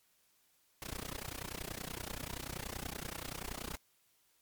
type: noise with amplitude modulation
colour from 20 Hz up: pink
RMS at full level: -39 dBFS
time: 0.82-3.77 s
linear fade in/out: 0 ms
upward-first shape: sine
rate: 30.5 Hz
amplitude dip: 100%
effects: white hiss -72 dBFS RMS until 4.41 s + MP3 96 kbps